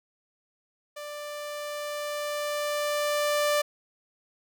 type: tone with level ramp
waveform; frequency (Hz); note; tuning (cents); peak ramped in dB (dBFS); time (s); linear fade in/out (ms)
sawtooth; 590; D5; +8; -33 to -18; 0.96-3.62; 10
effects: none